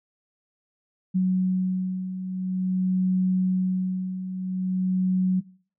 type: beating tone pair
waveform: sine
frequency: 185 / 185.48 Hz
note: F#3 / F#3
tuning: 0 / +5 cents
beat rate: 0.48 Hz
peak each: -28 / -22 dBFS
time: 1.14-5.41 s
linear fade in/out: 20 ms
effects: noise-tail reverb RT60 0.5 s tail -22 dB re dry